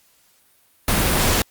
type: noise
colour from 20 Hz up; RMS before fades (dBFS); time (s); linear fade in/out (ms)
pink; -18; 0.88-1.42; 2
effects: white hiss -58 dBFS RMS until 1.5 s + Opus 48 kbps